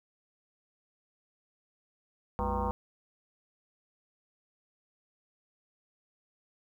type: tone with frequency modulation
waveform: sine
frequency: 492.9 Hz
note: B4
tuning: 3 cents flat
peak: -28 dBFS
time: 2.39-2.71 s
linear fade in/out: 0 ms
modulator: 145 Hz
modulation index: 4.1
effects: 11-bit